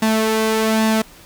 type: tone with flanger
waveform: sawtooth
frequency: 220 Hz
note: A3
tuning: in tune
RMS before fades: -17 dBFS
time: 0.02-1.02 s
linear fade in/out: 5 ms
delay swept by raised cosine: 1.1 to 2.6 ms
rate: 1.2 Hz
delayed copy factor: +0.5
effects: pink hiss -44 dBFS RMS until 1.25 s